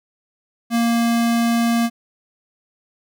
square tone, 233.1 Hz, A#3, in tune, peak -16 dBFS, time 0.7-1.9 s, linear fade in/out 50 ms, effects none

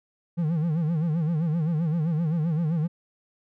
triangle tone with vibrato, 161.6 Hz, E3, 34 cents flat, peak -20 dBFS, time 0.37-2.88 s, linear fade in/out 20 ms, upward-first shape sine, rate 7.7 Hz, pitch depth 130 cents each way, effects none

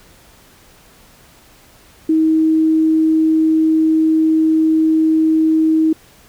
sine tone, 317.4 Hz, D#4, 35 cents sharp, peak -10 dBFS, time 2.09-5.93 s, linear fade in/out 5 ms, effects pink hiss -47 dBFS RMS until 6.28 s

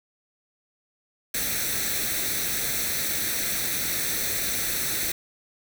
white noise with comb filter, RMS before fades -27 dBFS, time 1.34-5.12 s, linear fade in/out 5 ms, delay 0.5 ms, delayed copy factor +0.65, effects none

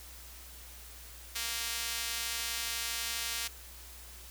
sawtooth tone with high-pass filter, 232.2 Hz, A#3, 7 cents flat, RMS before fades -36 dBFS, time 1.35-3.48 s, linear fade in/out 10 ms, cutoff 2900 Hz, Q 0.64, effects added 60 Hz sine -51 dBFS peak until 4.3 s + white hiss -51 dBFS RMS until 4.3 s

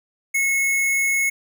sine tone with sample-and-hold, 2183 Hz, C#7, 27 cents flat, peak -17 dBFS, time 0.34-1.3 s, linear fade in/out 10 ms, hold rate 8820 Hz, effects none

